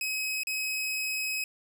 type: tone with dropouts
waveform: sawtooth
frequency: 2545 Hz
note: D#7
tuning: 39 cents sharp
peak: -26 dBFS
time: 0.01-1.44 s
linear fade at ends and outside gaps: 2 ms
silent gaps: 0.434-0.47 s
effects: none